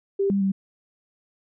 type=tone with pitch steps; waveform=sine; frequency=395 / 198.2 / 193.9 Hz; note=G4 / G3 / G3; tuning=+13 / +19 / -19 cents; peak=-19 dBFS; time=0.19-0.52 s; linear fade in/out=10 ms; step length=110 ms; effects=none